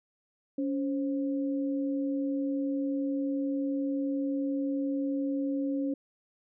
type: tone pair together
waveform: sine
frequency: 280 / 528.6 Hz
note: C#4 / C5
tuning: +18 / +18 cents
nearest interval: major seventh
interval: 1100 cents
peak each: -28 / -37 dBFS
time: 0.58-5.94 s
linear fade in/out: 5 ms
effects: none